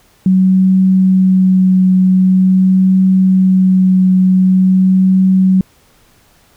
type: tone with vibrato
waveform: sine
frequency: 187.1 Hz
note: F#3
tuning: 20 cents sharp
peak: -6 dBFS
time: 0.26-5.61 s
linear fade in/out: 2 ms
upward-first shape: triangle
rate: 0.45 Hz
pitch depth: 13 cents each way
effects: pink hiss -50 dBFS RMS until 6.56 s